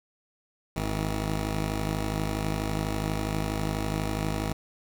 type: tone pair together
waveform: 10% pulse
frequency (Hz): 52.2 / 160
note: G#1 / D#3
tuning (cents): +10 / +49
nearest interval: octave + perfect fifth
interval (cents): 1939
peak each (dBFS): -20 / -25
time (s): 0.76-4.53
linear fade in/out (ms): 5
effects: none